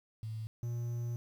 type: tone pair in turn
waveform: sine / triangle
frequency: 110.2 / 118.95 Hz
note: A2 / A#2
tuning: +3 / +35 cents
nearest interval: minor second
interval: 132 cents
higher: second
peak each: -37 / -32 dBFS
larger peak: second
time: 0.23-0.47 / 0.63-1.16 s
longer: second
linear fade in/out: 0 ms
effects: 10-bit